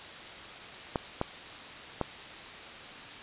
clicks, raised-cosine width 1 ms, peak -14 dBFS, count 3, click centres 0.958 / 1.214 / 2.013 s, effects white hiss -44 dBFS RMS until 3.22 s + resampled to 8000 Hz

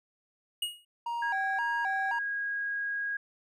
square tone with exponential decay, 2879 Hz, F#7, 48 cents flat, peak -27 dBFS, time 0.62-0.85 s, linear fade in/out 5 ms, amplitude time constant 50 ms
triangle tone with vibrato, 853 Hz, G#5, 46 cents sharp, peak -29 dBFS, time 1.06-2.19 s, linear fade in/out 5 ms, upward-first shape square, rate 1.9 Hz, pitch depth 170 cents each way
sine tone, 1641 Hz, G#6, 21 cents flat, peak -30 dBFS, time 1.22-3.17 s, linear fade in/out 5 ms
effects none

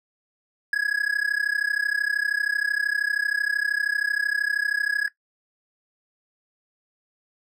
triangle tone with amplitude modulation, 1676 Hz, G#6, 15 cents sharp, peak -15 dBFS, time 0.73-5.08 s, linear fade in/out 2 ms, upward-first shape sine, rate 32.9 Hz, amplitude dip 95%, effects noise-tail reverb RT60 0.1 s tail -17 dB re dry

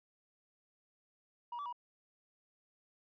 sine tone with pitch steps, 956 / 1153 / 965 Hz, A#5 / D6 / B5, +43 / -32 / -40 cents, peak -37 dBFS, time 1.52-1.727 s, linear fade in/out 5 ms, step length 69 ms, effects tanh soft clip ceiling -38 dBFS

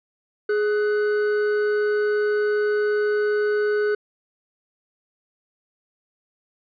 triangle tone pair together, 418.7 / 1492 Hz, G#4 / F#6, +14 / +14 cents, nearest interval octave + minor seventh, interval 2200 cents, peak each -17 / -27 dBFS, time 0.49-3.95 s, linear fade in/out 5 ms, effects resampled to 11025 Hz

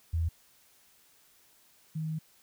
sine tone pair in turn, 82.41 / 157.65 Hz, E2 / D#3, 0 / +23 cents, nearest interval major seventh, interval 1123 cents, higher second, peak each -26 / -31 dBFS, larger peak first, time 0.13-0.29 / 1.95-2.19 s, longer second, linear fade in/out 10 ms, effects white hiss -63 dBFS RMS until 2.42 s

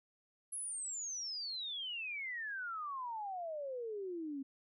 sine exponential sweep, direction down, 10970 to 265.2 Hz, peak -39 dBFS, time 0.52-4.43 s, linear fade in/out 10 ms, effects none

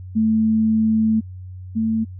sine tone pair in turn, 220 / 222.3 Hz, A3 / A3, 0 / +18 cents, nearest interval unison, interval 18 cents, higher second, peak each -14 / -17 dBFS, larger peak first, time 0.15-1.21 / 1.75-2.05 s, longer first, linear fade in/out 20 ms, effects added 92 Hz sine -32 dBFS peak until 2.19 s

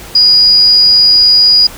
sine tone, 4898 Hz, D#8, 28 cents flat, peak -3 dBFS, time 0.15-1.67 s, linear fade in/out 5 ms, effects pink hiss -30 dBFS RMS until 1.77 s

